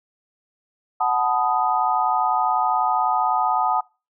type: chord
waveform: sine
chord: B dominant seventh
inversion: second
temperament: equal with one note detuned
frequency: 740 / 871.9 / 987.8 / 1244.5 Hz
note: F#5 / A5 / B5 / D#6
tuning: 0 / -16 / 0 / 0 cents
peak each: -22 / -22 / -27 / -23 dBFS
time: 1-3.81 s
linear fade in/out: 10 ms
effects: noise-tail reverb RT60 0.3 s tail -24 dB re dry